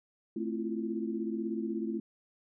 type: chord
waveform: sine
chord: F major seventh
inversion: first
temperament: equal with one note detuned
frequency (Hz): 220 / 261.6 / 332.9 / 349.2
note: A3 / C4 / E4 / F4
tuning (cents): 0 / 0 / +17 / 0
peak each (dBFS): -35 / -40 / -36 / -40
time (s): 0.36-2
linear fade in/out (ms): 5
effects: none